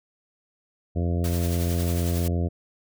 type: harmonic tone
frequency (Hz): 86.1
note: F2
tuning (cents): -24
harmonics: 1 / 2 / 3 / 4 / 5 / 6 / 7 / 8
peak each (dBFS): -23 / -29 / -33 / -35 / -37 / -39 / -40 / -41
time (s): 0.95-2.49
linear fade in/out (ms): 20
type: noise with tremolo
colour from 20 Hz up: white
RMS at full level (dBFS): -35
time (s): 1.24-2.28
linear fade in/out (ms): 2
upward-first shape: sine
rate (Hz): 11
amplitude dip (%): 40
effects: none